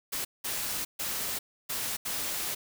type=noise bursts at uneven times; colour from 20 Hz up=white; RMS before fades=-33 dBFS; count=5; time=0.12-0.25 / 0.44-0.85 / 0.99-1.39 / 1.69-1.97 / 2.05-2.55 s; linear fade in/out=10 ms; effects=none